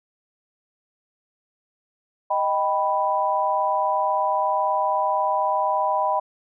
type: chord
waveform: sine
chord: Eb augmented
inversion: none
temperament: equal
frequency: 622.3 / 784 / 987.8 Hz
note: Eb5 / G5 / B5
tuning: 0 / 0 / 0 cents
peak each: -25 / -24 / -22 dBFS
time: 2.3-6.2 s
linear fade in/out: 10 ms
effects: none

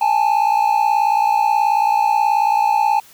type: tone pair together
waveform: triangle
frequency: 821.5 / 880 Hz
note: G#5 / A5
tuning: -19 / 0 cents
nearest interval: minor second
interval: 119 cents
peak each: -14 dBFS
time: 0.01-3 s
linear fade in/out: 5 ms
effects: white hiss -46 dBFS RMS until 3.13 s

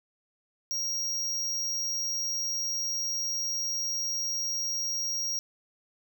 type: tone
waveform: square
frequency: 5630 Hz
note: F8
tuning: 13 cents sharp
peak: -29 dBFS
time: 0.71-5.39 s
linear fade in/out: 0 ms
effects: none

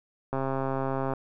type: click train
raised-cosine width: 1 ms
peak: -16 dBFS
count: 109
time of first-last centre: 0.33-1.136 s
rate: 134 Hz
effects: none

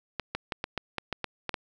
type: clicks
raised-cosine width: 0.3 ms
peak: -14 dBFS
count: 10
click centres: 0.197 / 0.35 / 0.522 / 0.641 / 0.777 / 0.983 / 1.127 / 1.243 / 1.493 / 1.542 s
effects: none

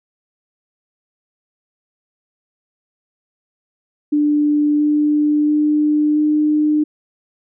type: tone with pitch steps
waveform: sine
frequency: 296 / 298.1 / 300.1 / 302.2 Hz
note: D4 / D4 / D4 / D4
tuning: +14 / +26 / +38 / +50 cents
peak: -12 dBFS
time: 4.12-6.84 s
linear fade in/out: 10 ms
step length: 680 ms
effects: none

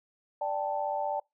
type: chord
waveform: sine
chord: D suspended fourth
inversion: none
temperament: equal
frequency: 587.3 / 784 / 880 Hz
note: D5 / G5 / A5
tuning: 0 / 0 / 0 cents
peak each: -33 dBFS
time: 0.41-1.2 s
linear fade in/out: 5 ms
effects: noise-tail reverb RT60 0.2 s tail -26 dB re dry

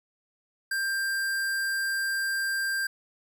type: tone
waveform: square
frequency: 1586 Hz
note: G6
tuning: 20 cents sharp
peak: -27 dBFS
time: 0.71-2.87 s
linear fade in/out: 5 ms
effects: none

